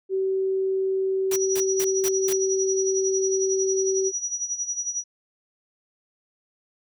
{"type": "tone", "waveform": "sine", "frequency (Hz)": 382.7, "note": "G4", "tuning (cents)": -42, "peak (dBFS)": -21, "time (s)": [0.09, 4.12], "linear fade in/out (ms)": 50}
{"type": "noise bursts", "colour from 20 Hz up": "white", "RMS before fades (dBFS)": -31, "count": 5, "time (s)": [1.31, 2.33], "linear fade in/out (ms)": 5, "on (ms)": 52, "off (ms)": 190}
{"type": "tone with tremolo", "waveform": "sine", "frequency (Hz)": 5830, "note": "F#8", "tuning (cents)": -26, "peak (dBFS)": -23, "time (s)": [1.32, 5.04], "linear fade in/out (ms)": 20, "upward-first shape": "sine", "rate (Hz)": 11, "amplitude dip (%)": 75}
{"effects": []}